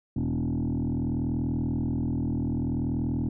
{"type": "tone with frequency modulation", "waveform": "sine", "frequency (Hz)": 184.8, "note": "F#3", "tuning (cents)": -2, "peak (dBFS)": -23, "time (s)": [0.16, 3.29], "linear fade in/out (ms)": 5, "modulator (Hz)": 40.6, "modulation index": 2.9, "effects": ["tanh soft clip ceiling -23 dBFS"]}